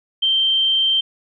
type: tone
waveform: sine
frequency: 3136 Hz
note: G7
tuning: in tune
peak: -14 dBFS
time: 0.22-1.01 s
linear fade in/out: 10 ms
effects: none